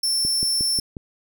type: tone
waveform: sawtooth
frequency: 5380 Hz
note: E8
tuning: 34 cents sharp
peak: -17 dBFS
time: 0.03-0.8 s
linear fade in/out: 5 ms
type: click train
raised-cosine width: 3 ms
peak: -19 dBFS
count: 5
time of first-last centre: 0.25-0.968 s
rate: 5.57 Hz
effects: none